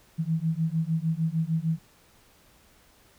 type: beating tone pair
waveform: sine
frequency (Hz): 158.7 / 165.3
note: D#3 / E3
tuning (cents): +35 / +5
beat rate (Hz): 6.6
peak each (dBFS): -27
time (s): 0.18-1.79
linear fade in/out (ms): 20
effects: pink hiss -59 dBFS RMS until 3.18 s